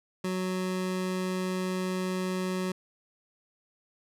25% pulse tone, 185 Hz, F#3, in tune, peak -25 dBFS, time 0.24-2.72 s, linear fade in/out 5 ms, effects low-pass 12000 Hz 12 dB/octave

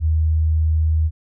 sine tone, 79 Hz, D#2, 27 cents sharp, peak -14 dBFS, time 0-1.11 s, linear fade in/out 50 ms, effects none

